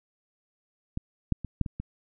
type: clicks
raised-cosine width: 5 ms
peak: -18 / -11 / -22 / -11 / -21 / -21 dBFS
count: 6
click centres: 0.974 / 1.323 / 1.447 / 1.613 / 1.662 / 1.8 s
effects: none